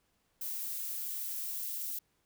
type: noise with high-pass filter sweep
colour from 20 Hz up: violet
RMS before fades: -38 dBFS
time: 0.41-1.99 s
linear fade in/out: 5 ms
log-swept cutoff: 320 to 2800 Hz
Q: 0.74
effects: pink hiss -75 dBFS RMS until 2.25 s